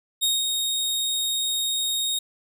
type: tone with ADSR envelope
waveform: sawtooth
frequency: 3729 Hz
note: A#7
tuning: in tune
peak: -16 dBFS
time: 0.21-2.19 s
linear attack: 24 ms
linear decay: 200 ms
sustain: -4 dB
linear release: 6 ms
effects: none